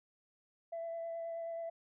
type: tone with vibrato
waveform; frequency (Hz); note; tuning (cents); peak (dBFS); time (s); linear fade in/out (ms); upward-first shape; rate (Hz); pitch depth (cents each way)
sine; 667; E5; +20; -37; 0.72-1.7; 10; sine; 9.4; 12
effects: tanh soft clip ceiling -35 dBFS